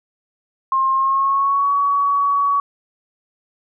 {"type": "tone with pitch glide", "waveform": "sine", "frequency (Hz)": [1065, 1128.3], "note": ["C6", "C#6"], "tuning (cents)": [30, 30], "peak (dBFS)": -14, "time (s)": [0.72, 2.6], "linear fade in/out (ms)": 2, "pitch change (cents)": 100, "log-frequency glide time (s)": [0.93, 1.72], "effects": []}